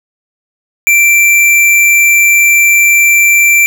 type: tone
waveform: square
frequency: 2349 Hz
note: D7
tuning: in tune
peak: -5 dBFS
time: 0.87-3.66 s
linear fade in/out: 0 ms
effects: none